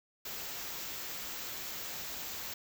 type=band-stop noise; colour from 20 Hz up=white; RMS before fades=-41 dBFS; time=0.25-2.54 s; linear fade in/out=5 ms; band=7900 to 12000 Hz; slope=96 dB/octave; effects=none